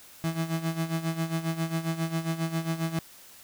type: tone with tremolo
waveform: 35% pulse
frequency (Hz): 163.6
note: E3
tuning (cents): -13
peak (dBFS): -23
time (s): 0.24-2.99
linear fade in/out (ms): 0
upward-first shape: sine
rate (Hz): 7.4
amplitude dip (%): 75
effects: white hiss -51 dBFS RMS until 3.43 s